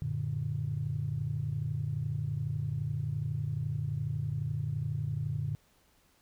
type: chord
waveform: sine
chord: Gb augmented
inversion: none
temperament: equal with one note detuned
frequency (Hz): 92.5 / 115 / 146.83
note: Gb2 / Bb2 / D3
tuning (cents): 0 / -23 / 0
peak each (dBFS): -38 / -34 / -33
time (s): 0.02-5.55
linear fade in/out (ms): 0
effects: tanh soft clip ceiling -22 dBFS + pink hiss -67 dBFS RMS until 6.21 s